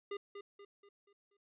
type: tone with echo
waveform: square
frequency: 403.7 Hz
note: G#4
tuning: 49 cents flat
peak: -39 dBFS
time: 0.11-0.17 s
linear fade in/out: 5 ms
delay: 240 ms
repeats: 5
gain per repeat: -7 dB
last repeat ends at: 1.37 s
effects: resampled to 8000 Hz